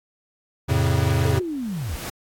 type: chord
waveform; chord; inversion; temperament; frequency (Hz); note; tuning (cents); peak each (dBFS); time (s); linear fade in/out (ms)
square; F augmented; none; equal with one note detuned; 87.31 / 110 / 135.74; F2 / A2 / C#3; 0 / 0 / -36; -23; 0.68-1.4; 20
type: noise with exponential growth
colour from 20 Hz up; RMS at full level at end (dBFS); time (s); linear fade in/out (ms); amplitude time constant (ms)
pink; -31; 0.95-2.1; 5; 250
type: linear sweep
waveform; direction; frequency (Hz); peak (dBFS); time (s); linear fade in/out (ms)
sine; down; 451.9 to 58.27; -25; 1.25-1.96; 5
effects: AAC 64 kbps